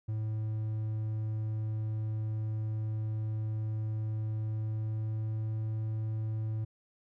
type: tone with pitch glide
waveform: triangle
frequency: 108.8 to 109.56 Hz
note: A2 to A2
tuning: -19 to -7 cents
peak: -29 dBFS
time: 0.08-6.65 s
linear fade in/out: 10 ms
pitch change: +12 cents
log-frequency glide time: 4.44-5.52 s
effects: none